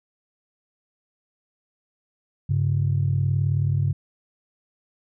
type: tone pair together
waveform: sine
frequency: 99.7 / 138.59 Hz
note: G2 / C#3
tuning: +30 / 0 cents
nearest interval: tritone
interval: 570 cents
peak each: -21 dBFS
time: 2.49-3.93 s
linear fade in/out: 10 ms
effects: tanh soft clip ceiling -12 dBFS